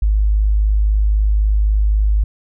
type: tone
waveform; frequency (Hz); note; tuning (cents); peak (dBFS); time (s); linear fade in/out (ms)
sine; 51.91; G#1; 0; -11; 0.02-2.24; 5
effects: none